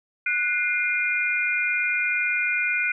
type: tone cluster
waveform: sine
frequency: 1476 / 2105 / 2427 Hz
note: F#6 / C7 / D#7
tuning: -5 / +10 / -44 cents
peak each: -26 / -27 / -24 dBFS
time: 0.26-2.92 s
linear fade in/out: 5 ms
effects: none